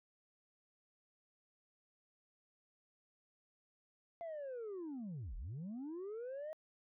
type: linear two-way sweep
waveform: sine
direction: down then up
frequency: 690 to 33.95 to 637 Hz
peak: -40 dBFS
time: 4.21-6.53 s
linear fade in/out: 0 ms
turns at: 5.36 s
effects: tanh soft clip ceiling -41 dBFS